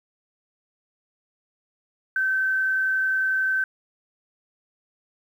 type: tone with frequency modulation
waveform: sine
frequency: 1541 Hz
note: G6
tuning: 30 cents flat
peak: -20 dBFS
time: 2.16-3.64 s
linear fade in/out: 2 ms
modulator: 31.1 Hz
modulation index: 0.34
effects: 9-bit